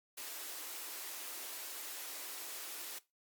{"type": "high-pass noise", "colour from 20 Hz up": "white", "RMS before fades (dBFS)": -45, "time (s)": [0.17, 2.99], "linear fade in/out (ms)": 10, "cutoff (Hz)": 270, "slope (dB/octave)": 96, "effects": ["noise-tail reverb RT60 0.2 s tail -17 dB re dry", "Opus 48 kbps"]}